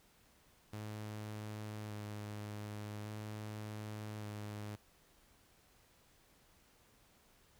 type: tone with vibrato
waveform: sawtooth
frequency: 105.7 Hz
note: G#2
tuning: 31 cents sharp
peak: -39 dBFS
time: 0.73-4.76 s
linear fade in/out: 5 ms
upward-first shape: square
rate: 0.43 Hz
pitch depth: 15 cents each way
effects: pink hiss -68 dBFS RMS until 7.59 s